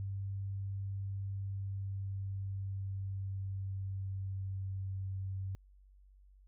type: tone with pitch glide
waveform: sine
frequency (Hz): 98 to 95.76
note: G2 to G2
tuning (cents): 0 to -40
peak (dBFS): -36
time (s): 0-5.55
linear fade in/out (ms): 0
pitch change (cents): -40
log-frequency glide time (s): 1.37-5.22
effects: added 48 Hz sine -58 dBFS peak until 6.47 s